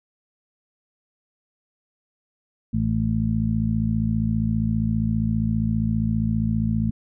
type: harmonic tone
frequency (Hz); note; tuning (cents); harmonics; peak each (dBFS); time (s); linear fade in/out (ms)
55; A1; 0; 1 / 2 / 3 / 4; -29 / -24 / -27 / -23; 2.73-6.91; 10
effects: none